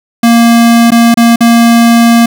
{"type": "tone with dropouts", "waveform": "square", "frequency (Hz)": 233.1, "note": "A#3", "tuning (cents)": 0, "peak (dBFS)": -3, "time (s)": [0.23, 2.26], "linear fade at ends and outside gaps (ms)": 5, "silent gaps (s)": [[0.906, 0.918], [1.143, 1.172], [1.36, 1.406]], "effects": []}